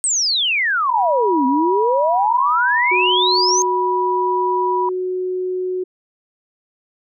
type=exponential two-way sweep; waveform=sine; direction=down then up; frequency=8600 to 254.6 to 6510 Hz; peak=-15 dBFS; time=0.04-3.62 s; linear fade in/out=0 ms; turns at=1.46 s
type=tone with pitch glide; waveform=sine; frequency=970 to 977.3 Hz; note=B5 to B5; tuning=-31 to -18 cents; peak=-17 dBFS; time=0.89-4.89 s; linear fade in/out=2 ms; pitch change=+13 cents; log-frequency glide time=2-2.52 s
type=tone; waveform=sine; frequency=367.9 Hz; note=F#4; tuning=10 cents flat; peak=-19 dBFS; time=2.91-5.84 s; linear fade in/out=10 ms
effects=none